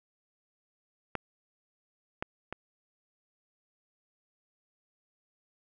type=clicks; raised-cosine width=0.5 ms; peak=-16 / -17 / -21 dBFS; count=3; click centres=1.153 / 2.225 / 2.526 s; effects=none